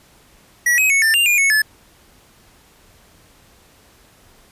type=tone with pitch steps; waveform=square; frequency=1930 / 2540 / 2208 / 1785 / 2792 / 2424 / 2203 / 1729 Hz; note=B6 / D#7 / C#7 / A6 / F7 / D#7 / C#7 / A6; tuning=-40 / +35 / -7 / +24 / -1 / -46 / -11 / -31 cents; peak=-13 dBFS; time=0.66-1.62 s; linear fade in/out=5 ms; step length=120 ms; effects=pink hiss -51 dBFS RMS until 4.51 s + resampled to 32000 Hz